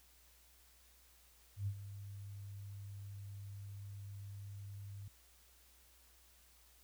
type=tone with ADSR envelope; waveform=sine; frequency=100 Hz; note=G2; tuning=35 cents sharp; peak=-34 dBFS; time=1.56-5.08 s; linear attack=110 ms; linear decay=68 ms; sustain=-12 dB; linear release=3 ms; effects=added 60 Hz sine -68 dBFS peak until 6.83 s + white hiss -67 dBFS RMS until 6.83 s